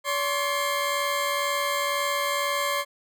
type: tone pair together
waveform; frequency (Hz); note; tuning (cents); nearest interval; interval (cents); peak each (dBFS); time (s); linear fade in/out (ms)
20% pulse; 570.5 / 1059; C#5 / C6; +50 / +21; major seventh; 1071; -22; 0.04-2.85; 50
effects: none